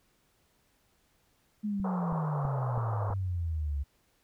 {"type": "exponential sweep", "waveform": "sine", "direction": "down", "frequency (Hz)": [214, 68.4], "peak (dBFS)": -29, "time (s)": [1.63, 3.84], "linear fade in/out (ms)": 20}
{"type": "click train", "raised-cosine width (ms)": 5, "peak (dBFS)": -27, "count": 5, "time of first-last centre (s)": [1.8, 3.103], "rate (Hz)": 3.07}
{"type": "band-pass noise", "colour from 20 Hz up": "white", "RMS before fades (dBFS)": -38, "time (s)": [1.84, 3.14], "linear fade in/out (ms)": 5, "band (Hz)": [430, 1200], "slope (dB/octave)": 48}
{"effects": ["pink hiss -70 dBFS RMS until 4.23 s"]}